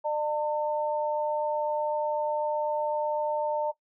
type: tone pair together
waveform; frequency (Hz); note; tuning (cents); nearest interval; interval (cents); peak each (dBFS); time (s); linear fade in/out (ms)
sine; 601.2 / 902; D5 / A5; +40 / +43; perfect fifth; 703; -28; 0.04-3.72; 20
effects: noise-tail reverb RT60 0.1 s tail -17 dB re dry